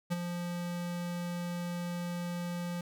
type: tone with ADSR envelope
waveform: square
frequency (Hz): 174.61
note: F3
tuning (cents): 0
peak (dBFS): -28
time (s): 0.1-2.81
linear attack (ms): 23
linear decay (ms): 26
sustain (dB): -7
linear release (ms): 3
effects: none